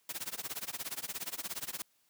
white noise with tremolo, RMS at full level -37 dBFS, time 0.09-1.82 s, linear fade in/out 2 ms, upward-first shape sine, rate 17 Hz, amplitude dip 95%, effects white hiss -72 dBFS RMS until 2.09 s + high-pass 100 Hz 12 dB/octave

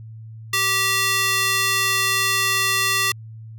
square tone with high-pass filter, 388.6 Hz, G4, 15 cents flat, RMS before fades -20 dBFS, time 0.53-3.12 s, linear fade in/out 5 ms, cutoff 1800 Hz, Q 0.9, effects added 111 Hz sine -35 dBFS peak until 3.58 s

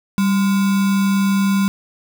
sine tone with sample-and-hold, 196 Hz, G3, in tune, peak -13 dBFS, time 0.18-1.68 s, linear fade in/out 0 ms, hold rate 1225 Hz, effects none

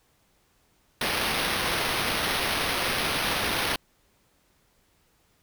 white noise with sample-and-hold, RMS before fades -27 dBFS, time 1.01-3.76 s, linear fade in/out 2 ms, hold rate 7350 Hz, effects pink hiss -66 dBFS RMS until 5.42 s

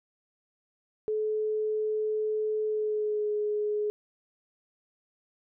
sine tone with pitch glide, 430 to 419.9 Hz, A4 to G#4, -40 to +19 cents, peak -26 dBFS, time 1.08-3.9 s, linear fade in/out 0 ms, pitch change -41 cents, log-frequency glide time 2.66-3.31 s, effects none

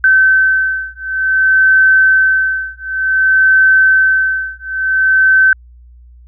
sine beating tone pair, 1537 / 1537.55 Hz, G6 / G6, -35 / -34 cents, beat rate 0.55 Hz, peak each -11 dBFS, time 0.04-5.53 s, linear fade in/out 2 ms, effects added 60 Hz sine -37 dBFS peak until 6.27 s

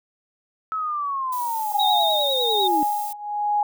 sine linear sweep, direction down, 1304 to 293.7 Hz, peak -23 dBFS, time 0.72-2.83 s, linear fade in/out 0 ms
violet noise, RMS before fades -35 dBFS, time 1.32-3.13 s, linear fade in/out 5 ms
sine tone with tremolo, 830.6 Hz, G#5, in tune, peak -17 dBFS, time 1.72-3.63 s, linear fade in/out 2 ms, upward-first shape triangle, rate 1.2 Hz, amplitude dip 90%
sine tone with vibrato, 3734 Hz, A#7, 2 cents sharp, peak -21 dBFS, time 1.79-2.68 s, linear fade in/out 10 ms, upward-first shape sine, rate 10 Hz, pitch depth 42 cents each way
effects none

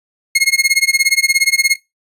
sawtooth tone with tremolo, 2157 Hz, C#7, 48 cents flat, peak -4 dBFS, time 0.35-1.76 s, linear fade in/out 5 ms, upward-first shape sine, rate 17 Hz, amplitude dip 100%, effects noise-tail reverb RT60 0.2 s tail -21 dB re dry + resampled to 32000 Hz

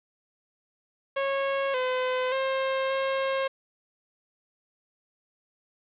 sawtooth tone with pitch steps, 548 / 509 / 532 / 537 Hz, C#5 / C5 / C5 / C5, -20 / -48 / +29 / +45 cents, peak -21 dBFS, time 1.16-3.48 s, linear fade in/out 10 ms, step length 580 ms, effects resampled to 8000 Hz + 8-bit

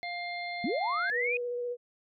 harmonic tone, 700 Hz, F5, 4 cents sharp, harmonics 1 / 3 / 5 / 6, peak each -37 / -37 / -50 / -44 dBFS, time 0.03-1.1 s, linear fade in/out 0 ms
sine linear sweep, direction up, 191.2 to 2523 Hz, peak -28 dBFS, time 0.64-1.37 s, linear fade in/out 2 ms
sine tone with vibrato, 485.6 Hz, B4, 29 cents flat, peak -31 dBFS, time 1.11-1.77 s, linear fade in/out 50 ms, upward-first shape square, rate 15 Hz, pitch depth 11 cents each way
effects none

